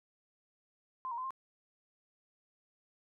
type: tone with pitch steps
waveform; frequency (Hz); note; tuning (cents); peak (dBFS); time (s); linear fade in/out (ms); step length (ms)
sine; 1036 / 940 / 1026 / 1059; C6 / A#5 / C6 / C6; -17 / +14 / -34 / +21; -36; 1.05-1.306; 0; 64
effects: none